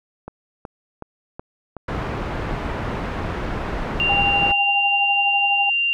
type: click train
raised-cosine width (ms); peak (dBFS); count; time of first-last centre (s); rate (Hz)
1; -18; 8; 0.28-2.882; 2.69
type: low-pass noise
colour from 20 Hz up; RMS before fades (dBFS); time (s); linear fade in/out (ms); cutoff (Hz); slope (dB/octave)
pink; -26; 1.88-4.52; 5; 1700; 12
type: tone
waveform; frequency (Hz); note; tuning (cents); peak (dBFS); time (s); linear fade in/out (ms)
sine; 2780; F7; -9; -17; 4-5.93; 0
type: tone with tremolo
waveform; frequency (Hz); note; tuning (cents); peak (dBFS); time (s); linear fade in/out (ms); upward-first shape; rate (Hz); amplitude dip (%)
sine; 803; G5; +41; -17; 4.09-5.7; 10; triangle; 12; 70
effects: none